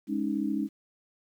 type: chord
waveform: sine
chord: Ab suspended fourth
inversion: none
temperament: equal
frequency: 207.7 / 277.2 / 311.1 Hz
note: Ab3 / Db4 / Eb4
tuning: 0 / 0 / 0 cents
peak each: -31 dBFS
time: 0.07-0.69 s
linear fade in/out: 50 ms
effects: 10-bit